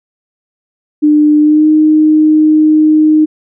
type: tone with pitch glide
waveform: sine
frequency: 300 to 308.6 Hz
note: D4 to D#4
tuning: +37 to -14 cents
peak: -4 dBFS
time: 1.02-3.26 s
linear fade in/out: 20 ms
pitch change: +49 cents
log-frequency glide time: 1.4-1.68 s
effects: none